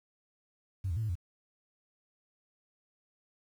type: tone with pitch steps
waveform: sine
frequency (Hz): 95.4 / 82.6 / 112.2 / 108.7 / 86.6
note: G2 / E2 / A2 / A2 / F2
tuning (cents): -47 / +4 / +34 / -21 / -14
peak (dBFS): -29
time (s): 0.84-1.155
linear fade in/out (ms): 10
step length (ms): 63
effects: tanh soft clip ceiling -26 dBFS + 10-bit